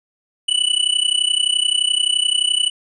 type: tone with amplitude modulation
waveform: square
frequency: 2966 Hz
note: F#7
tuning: 4 cents sharp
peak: -12 dBFS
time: 0.48-2.7 s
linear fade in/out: 10 ms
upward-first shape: sine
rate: 31.6 Hz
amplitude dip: 90%
effects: resampled to 24000 Hz